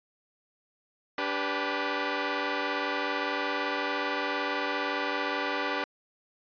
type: chord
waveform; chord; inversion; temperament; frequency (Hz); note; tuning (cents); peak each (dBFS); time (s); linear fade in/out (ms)
10% pulse; G major; second; equal with one note detuned; 289.6 / 392 / 493.9; D4 / G4 / B4; -24 / 0 / 0; -24 / -25 / -24; 1.18-5.84; 2
effects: resampled to 11025 Hz